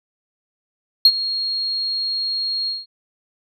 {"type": "tone with ADSR envelope", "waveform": "sine", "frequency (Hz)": 4270, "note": "C8", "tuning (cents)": 34, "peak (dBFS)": -3, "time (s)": [1.05, 2.86], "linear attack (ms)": 3, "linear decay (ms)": 55, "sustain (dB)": -17, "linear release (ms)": 180, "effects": ["tanh soft clip ceiling -4 dBFS"]}